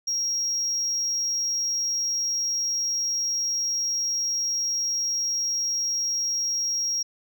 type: tone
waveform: sine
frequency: 5610 Hz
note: F8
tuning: 7 cents sharp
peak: -21 dBFS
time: 0.07-7.03 s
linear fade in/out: 10 ms
effects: tanh soft clip ceiling -22 dBFS